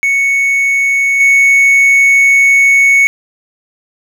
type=tone with level steps; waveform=triangle; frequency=2217 Hz; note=C#7; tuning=in tune; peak=-7 / -3 dBFS; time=0.03-3.07 s; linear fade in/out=0 ms; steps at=1.2 s; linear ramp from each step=5 ms; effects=none